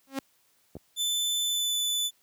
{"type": "tone with exponential growth", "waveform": "sawtooth", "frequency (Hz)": 270.3, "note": "C#4", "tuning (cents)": -44, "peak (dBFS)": -22, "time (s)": [0.07, 0.19], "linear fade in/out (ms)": 2, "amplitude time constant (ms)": 26}
{"type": "clicks", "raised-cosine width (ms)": 2, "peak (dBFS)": -27, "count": 2, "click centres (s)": [0.754, 0.767]}
{"type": "tone with pitch glide", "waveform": "sawtooth", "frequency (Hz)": [3520, 3492], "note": ["A7", "A7"], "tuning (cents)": [0, -14], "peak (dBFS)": -23, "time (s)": [0.96, 2.11], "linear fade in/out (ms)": 50, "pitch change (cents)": -14, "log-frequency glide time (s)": [1.43, 1.77]}
{"effects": ["white hiss -67 dBFS RMS until 2.22 s", "high-pass 60 Hz 12 dB/octave"]}